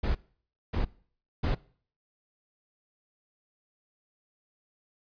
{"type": "noise bursts", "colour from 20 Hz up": "brown", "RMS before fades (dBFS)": -27, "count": 3, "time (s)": [0.03, 1.55], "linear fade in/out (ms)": 10, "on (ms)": 120, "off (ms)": 580, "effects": ["noise-tail reverb RT60 0.5 s tail -22 dB re dry", "resampled to 11025 Hz"]}